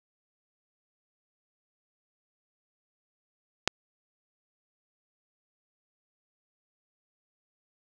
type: click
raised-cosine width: 0.2 ms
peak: -4 dBFS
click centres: 3.676 s
effects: none